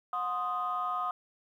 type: chord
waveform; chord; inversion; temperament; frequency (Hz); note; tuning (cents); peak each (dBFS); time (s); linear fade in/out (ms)
sine; C diminished; second; equal with one note detuned; 725.6 / 1046.5 / 1244.5; Gb5 / C6 / Eb6; -34 / 0 / 0; -35 / -36 / -31; 0.13-1.11; 2
effects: tanh soft clip ceiling -23 dBFS + 11-bit